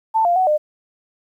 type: tone with pitch steps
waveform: sine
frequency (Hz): 887 / 697 / 746 / 605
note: A5 / F5 / F#5 / D#5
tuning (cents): +14 / -4 / +14 / -49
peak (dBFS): -13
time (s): 0.14-0.58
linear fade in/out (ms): 20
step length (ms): 110
effects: 9-bit